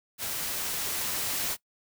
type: noise with level ramp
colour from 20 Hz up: white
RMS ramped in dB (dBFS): -33 to -30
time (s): 0.18-1.57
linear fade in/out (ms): 50
effects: noise-tail reverb RT60 0.1 s tail -20 dB re dry